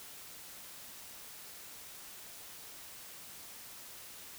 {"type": "silence", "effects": ["white hiss -50 dBFS RMS until 4.38 s"]}